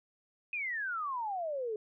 sine exponential sweep, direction down, 2540 to 414.8 Hz, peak -33 dBFS, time 0.53-1.76 s, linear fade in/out 2 ms, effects none

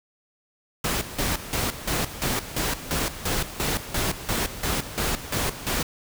pink noise with tremolo, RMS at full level -25 dBFS, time 0.84-5.83 s, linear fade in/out 5 ms, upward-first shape square, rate 2.9 Hz, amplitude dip 75%, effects none

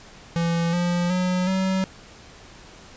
square tone with pitch steps, 168.6 / 175.25 / 182.17 / 189.36 Hz, E3 / F3 / F#3 / F#3, +39 / +6 / -27 / +40 cents, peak -21 dBFS, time 0.36-1.84 s, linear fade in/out 0 ms, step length 370 ms, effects pink hiss -46 dBFS RMS until 2.96 s + resampled to 16000 Hz

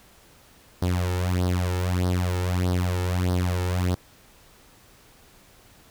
sawtooth tone with flanger, 90.2 Hz, F#2, 44 cents flat, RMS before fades -24 dBFS, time 0.82-3.95 s, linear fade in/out 5 ms, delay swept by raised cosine 0.2 to 2.3 ms, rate 1.6 Hz, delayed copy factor +0.75, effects pink hiss -54 dBFS RMS until 5.9 s

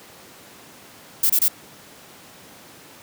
violet noise bursts, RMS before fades -17 dBFS, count 3, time 1.23-1.483 s, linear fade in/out 5 ms, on 67 ms, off 26 ms, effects pink hiss -45 dBFS RMS until 3.02 s + high-pass 150 Hz 12 dB/octave

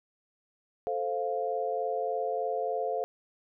sine chord, F major, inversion first, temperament equal, 440 / 523.3 / 698.5 Hz, A4 / C5 / F5, 0 / 0 / 0 cents, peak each -33 / -33 / -32 dBFS, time 0.87-3.04 s, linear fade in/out 0 ms, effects none

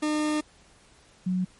40% pulse / sine tone pair in turn, 303.4 / 183.67 Hz, D#4 / F#3, -44 / -12 cents, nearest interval major sixth, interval 868 cents, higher first, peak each -23 dBFS, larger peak neither, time 0.02-0.41 / 1.26-1.45 s, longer first, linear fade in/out 10 ms, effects pink hiss -57 dBFS RMS until 1.59 s + MP3 48 kbps

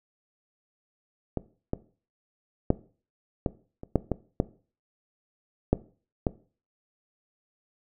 clicks, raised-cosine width 2 ms, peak -14 / -13 / -6 / -11 / -25 / -7 / -12 / -8 / -6 / -10 dBFS, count 10, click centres 1.373 / 1.734 / 2.704 / 3.462 / 3.834 / 3.957 / 4.117 / 4.401 / 5.73 / 6.268 s, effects noise-tail reverb RT60 0.4 s tail -18 dB re dry

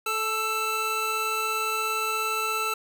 25% pulse tone pair together, 436.3 / 1326 Hz, A4 / E6, -15 / +10 cents, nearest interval octave + perfect fifth, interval 1925 cents, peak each -29 / -22 dBFS, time 0.06-2.74 s, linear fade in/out 5 ms, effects none

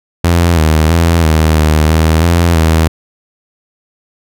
sawtooth tone with pitch steps, 85.5 / 78.4 / 83.9 / 78.9 / 77.3 / 79.8 / 85.2 / 80.4 Hz, F2 / D#2 / E2 / D#2 / D#2 / D#2 / F2 / E2, -36 / +14 / +31 / +25 / -11 / +44 / -42 / -43 cents, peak -3 dBFS, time 0.24-2.88 s, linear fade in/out 5 ms, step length 330 ms, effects none

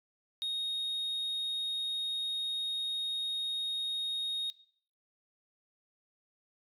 sine tone, 3729 Hz, A#7, in tune, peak -29 dBFS, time 0.42-4.5 s, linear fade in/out 0 ms, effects noise-tail reverb RT60 0.6 s tail -21 dB re dry + tanh soft clip ceiling -31 dBFS

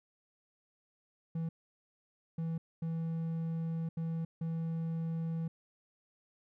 triangle tone bursts at uneven times, 163.9 Hz, E3, 10 cents flat, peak -31 dBFS, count 5, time 1.35-1.49 / 2.38-2.58 / 2.82-3.89 / 3.97-4.25 / 4.41-5.48 s, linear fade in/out 5 ms, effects none

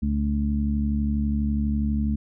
harmonic tone, 72.2 Hz, D2, 29 cents flat, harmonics 1 / 2 / 3 / 4, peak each -24 / -34 / -24 / -36 dBFS, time 0.02-2.16 s, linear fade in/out 10 ms, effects none

